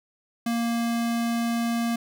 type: tone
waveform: square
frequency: 233.2 Hz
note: A#3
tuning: 1 cent sharp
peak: -24 dBFS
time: 0.46-1.96 s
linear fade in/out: 5 ms
effects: none